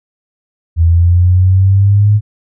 sine exponential sweep, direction up, 82 to 106.2 Hz, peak -5 dBFS, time 0.76-2.21 s, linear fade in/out 50 ms, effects none

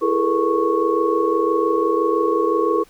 sine tone cluster, 333.1 / 412.7 / 438.6 / 480.4 / 1104 Hz, E4 / G#4 / A4 / B4 / C#6, +18 / -11 / -6 / -48 / -7 cents, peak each -22 dBFS, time 0.01-2.84 s, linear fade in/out 20 ms, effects pink hiss -52 dBFS RMS until 2.89 s

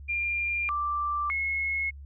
sine tone with pitch steps, 2396 / 1175 / 2174 Hz, D7 / D6 / C#7, +34 / +1 / -34 cents, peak -26 dBFS, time 0.08-1.91 s, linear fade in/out 20 ms, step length 610 ms, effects added 70 Hz sine -41 dBFS peak until 2.05 s

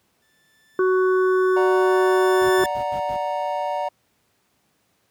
sawtooth tone with exponential growth, 1760 Hz, A6, in tune, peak -21 dBFS, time 0.22-2.66 s, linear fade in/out 2 ms, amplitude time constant 530 ms
harmonic tone, 372.5 Hz, F#4, 12 cents sharp, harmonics 1 / 3 / 4, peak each -16 / -26 / -28 dBFS, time 0.79-2.64 s, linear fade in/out 2 ms
triangle chord, D augmented, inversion none, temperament equal with one note detuned, 587.3 / 736.6 / 932.3 Hz, D5 / F#5 / A#5, 0 / -8 / 0 cents, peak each -25 dBFS, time 1.56-3.89 s, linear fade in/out 10 ms
brown noise bursts, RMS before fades -31 dBFS, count 5, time 2.41-3.168 s, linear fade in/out 10 ms, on 86 ms, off 82 ms
effects pink hiss -66 dBFS RMS until 5.1 s + high-pass 100 Hz 12 dB/octave

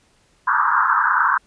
white band-pass noise, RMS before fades -17 dBFS, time 0.47-1.38 s, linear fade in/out 10 ms, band 900 to 1600 Hz, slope 96 dB/octave, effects pink hiss -59 dBFS RMS until 1.46 s + resampled to 22050 Hz

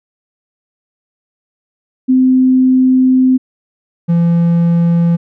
sine / triangle tone pair in turn, 257.9 / 169.8 Hz, C4 / F3, -25 / -48 cents, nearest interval perfect fifth, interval 723 cents, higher first, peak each -6 dBFS, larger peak neither, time 2.08-3.38 / 4.08-5.17 s, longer first, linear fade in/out 20 ms, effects none

